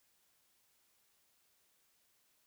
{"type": "silence", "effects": ["white hiss -74 dBFS RMS until 2.46 s"]}